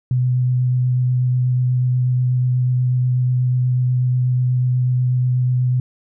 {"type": "tone with vibrato", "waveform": "sine", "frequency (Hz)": 125.8, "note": "B2", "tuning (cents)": 32, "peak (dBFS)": -14, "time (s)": [0.11, 5.8], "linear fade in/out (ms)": 2, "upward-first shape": "sine", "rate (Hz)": 8.2, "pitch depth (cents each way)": 11, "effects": []}